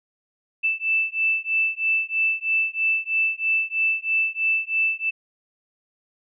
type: beating tone pair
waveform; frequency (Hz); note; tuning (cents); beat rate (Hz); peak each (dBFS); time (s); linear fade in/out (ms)
sine; 2643 / 2646.1; E7 / E7; +4 / +6; 3.1; -23; 0.63-5.11; 20
effects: none

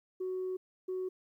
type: tone bursts at uneven times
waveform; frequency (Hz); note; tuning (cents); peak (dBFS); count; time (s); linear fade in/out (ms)
sine; 371.3; F#4; +6; -32; 2; 0.2-0.57 / 0.88-1.09; 10
effects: tanh soft clip ceiling -30 dBFS + 12-bit

